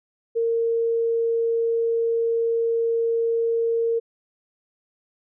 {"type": "tone", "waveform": "sine", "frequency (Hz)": 460.3, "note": "A#4", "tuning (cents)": -22, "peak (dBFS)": -19, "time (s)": [0.35, 4], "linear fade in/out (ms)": 20, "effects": []}